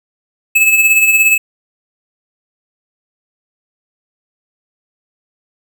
square tone with tremolo, 2601 Hz, E7, 24 cents flat, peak -6 dBFS, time 0.55-1.38 s, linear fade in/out 10 ms, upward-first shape sine, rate 17 Hz, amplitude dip 50%, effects none

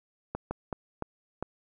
slowing click train, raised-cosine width 1 ms, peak -18 dBFS, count 5, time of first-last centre 0.35-1.426 s, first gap 160 ms, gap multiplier 1.36, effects none

